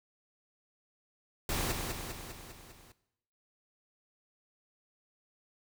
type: noise with echo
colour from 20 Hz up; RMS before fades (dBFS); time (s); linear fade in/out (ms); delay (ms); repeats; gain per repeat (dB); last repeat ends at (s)
pink; -33; 1.49-1.72; 2; 200; 6; -4; 2.92
effects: noise-tail reverb RT60 0.8 s tail -17 dB re dry